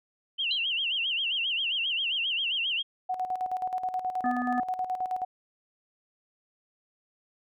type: tone with vibrato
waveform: sine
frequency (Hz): 2960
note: F#7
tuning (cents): 0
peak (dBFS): -26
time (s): 0.38-2.83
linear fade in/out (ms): 20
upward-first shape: sine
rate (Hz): 7.5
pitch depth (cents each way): 170
type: tone with exponential decay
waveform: sine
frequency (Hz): 4022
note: B7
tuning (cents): +31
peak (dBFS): -25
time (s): 0.51-0.63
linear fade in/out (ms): 2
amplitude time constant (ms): 24
type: tone with tremolo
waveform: sine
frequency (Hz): 740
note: F#5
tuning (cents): 0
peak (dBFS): -26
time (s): 3.09-5.25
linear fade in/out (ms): 10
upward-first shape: square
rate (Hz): 9.4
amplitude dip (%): 65
type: harmonic tone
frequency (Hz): 247.6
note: B3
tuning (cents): +5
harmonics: 1 / 3 / 5 / 7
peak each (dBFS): -29 / -34 / -36 / -37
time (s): 4.24-4.6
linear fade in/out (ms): 2
effects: none